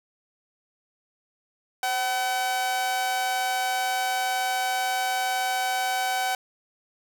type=tone with amplitude modulation; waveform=sawtooth; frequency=759 Hz; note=F#5; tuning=44 cents sharp; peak=-18 dBFS; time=1.83-6.35 s; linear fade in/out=2 ms; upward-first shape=sine; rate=238 Hz; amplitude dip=45%; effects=none